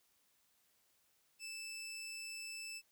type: tone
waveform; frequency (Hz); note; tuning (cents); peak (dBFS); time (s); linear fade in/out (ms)
20% pulse; 2637; E7; 0; -40; 1.39-2.82; 50
effects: white hiss -75 dBFS RMS until 2.91 s